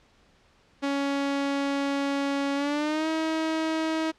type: tone with pitch glide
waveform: sawtooth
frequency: 279.3 to 319 Hz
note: C#4 to D#4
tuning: +13 to +43 cents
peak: -21 dBFS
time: 0.82-4.12 s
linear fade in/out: 20 ms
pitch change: +230 cents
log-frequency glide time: 2.55-3.08 s
effects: pink hiss -61 dBFS RMS until 4.18 s + low-pass 5000 Hz 12 dB/octave